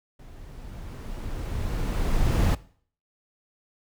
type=noise with level ramp; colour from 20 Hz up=brown; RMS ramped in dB=-45 to -19 dBFS; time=0.19-2.55 s; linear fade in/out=5 ms; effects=noise-tail reverb RT60 0.5 s tail -19 dB re dry